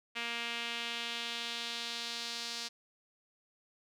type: tone with band-pass filter sweep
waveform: sawtooth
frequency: 234.5 Hz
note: A#3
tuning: 11 cents sharp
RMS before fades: -39 dBFS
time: 0.15-2.69 s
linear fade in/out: 20 ms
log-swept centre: 2600 to 4700 Hz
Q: 2.2
effects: none